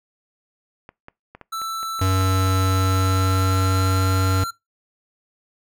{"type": "clicks", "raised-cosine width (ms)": 0.5, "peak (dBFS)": -24, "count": 9, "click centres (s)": [0.891, 1.084, 1.35, 1.413, 1.617, 1.83, 1.993, 2.211, 2.471]}
{"type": "tone with pitch glide", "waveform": "square", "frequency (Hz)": [1326, 1364.9], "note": ["E6", "F6"], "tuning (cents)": [10, -40], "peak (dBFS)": -26, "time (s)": [1.52, 4.51], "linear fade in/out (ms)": 10, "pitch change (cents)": 50, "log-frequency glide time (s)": [2.66, 4.15]}
{"type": "tone", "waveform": "square", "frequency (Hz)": 94.6, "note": "F#2", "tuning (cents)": 39, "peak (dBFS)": -18, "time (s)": [2.01, 4.44], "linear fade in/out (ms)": 5}
{"effects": ["noise-tail reverb RT60 0.2 s tail -23 dB re dry"]}